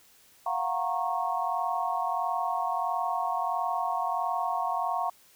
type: chord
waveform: sine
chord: Gb major seventh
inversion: third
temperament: equal with one note detuned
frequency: 698.5 / 740 / 932.3 / 1095.4 Hz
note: F5 / Gb5 / Bb5 / Db6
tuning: 0 / 0 / 0 / -21 cents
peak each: -32 dBFS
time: 0.46-5.1 s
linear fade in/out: 5 ms
effects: white hiss -59 dBFS RMS until 5.35 s